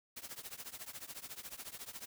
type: noise with tremolo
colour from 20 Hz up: white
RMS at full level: -44 dBFS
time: 0.16-2.06 s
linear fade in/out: 10 ms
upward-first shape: triangle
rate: 14 Hz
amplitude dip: 95%
effects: none